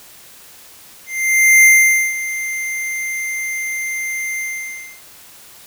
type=tone with ADSR envelope; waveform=square; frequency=2093 Hz; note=C7; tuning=in tune; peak=-6 dBFS; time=1.06-5.01 s; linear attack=580 ms; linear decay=490 ms; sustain=-15 dB; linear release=620 ms; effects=white hiss -42 dBFS RMS until 5.66 s